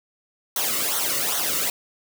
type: noise with flanger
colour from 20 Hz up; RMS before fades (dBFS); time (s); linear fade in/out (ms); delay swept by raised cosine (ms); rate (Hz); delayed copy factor
white; -24; 0.56-1.7; 2; 0.4 to 1.25; 2.5; -0.75
effects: none